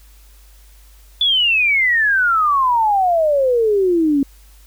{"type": "exponential sweep", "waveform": "sine", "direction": "down", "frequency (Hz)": [3489, 271.4], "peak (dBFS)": -12, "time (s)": [1.21, 4.23], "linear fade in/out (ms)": 2, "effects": ["added 50 Hz sine -43 dBFS peak until 4.66 s", "white hiss -52 dBFS RMS until 4.66 s"]}